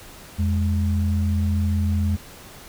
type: tone pair together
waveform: sine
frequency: 85.83 / 207.7 Hz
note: F2 / G#3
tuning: -30 / 0 cents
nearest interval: octave + minor third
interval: 1530 cents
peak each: -19 / -25 dBFS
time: 0.38-2.17 s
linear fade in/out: 20 ms
effects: pink hiss -43 dBFS RMS until 2.68 s